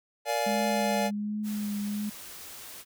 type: chord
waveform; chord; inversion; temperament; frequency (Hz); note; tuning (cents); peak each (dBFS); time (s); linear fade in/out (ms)
square; Bb dominant seventh; none; just; 466.2 / 582.7 / 699.2 / 839.1; Bb4 / D5 / F5 / Ab5; 0 / -14 / +2 / +18; -36 / -31 / -33 / -32; 0.25-1.11; 50
type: tone with vibrato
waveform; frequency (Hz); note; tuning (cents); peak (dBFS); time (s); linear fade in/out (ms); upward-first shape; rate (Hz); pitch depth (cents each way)
sine; 208.4; G#3; +6; -29; 0.46-2.1; 10; triangle; 1.3; 33
type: noise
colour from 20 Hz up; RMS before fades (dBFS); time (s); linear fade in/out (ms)
white; -44; 1.43-2.85; 50
effects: none